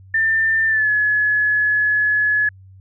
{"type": "tone with pitch glide", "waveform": "sine", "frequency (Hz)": [1790, 1700.3], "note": ["A6", "G#6"], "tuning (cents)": [29, 40], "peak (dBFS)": -14, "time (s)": [0.14, 2.49], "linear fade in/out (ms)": 5, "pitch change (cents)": -89, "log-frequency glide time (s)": [0.67, 0.9], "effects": ["added 95 Hz sine -41 dBFS peak until 2.8 s"]}